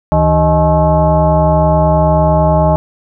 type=tone with frequency modulation; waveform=sine; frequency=391.1 Hz; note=G4; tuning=4 cents flat; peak=-7 dBFS; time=0.12-2.76 s; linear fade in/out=0 ms; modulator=231 Hz; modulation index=2.2; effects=none